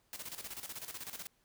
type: noise with tremolo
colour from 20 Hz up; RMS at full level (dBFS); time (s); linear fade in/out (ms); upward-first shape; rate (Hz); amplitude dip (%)
white; -43; 0.13-1.27; 0; square; 16; 70
effects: pink hiss -73 dBFS RMS until 1.44 s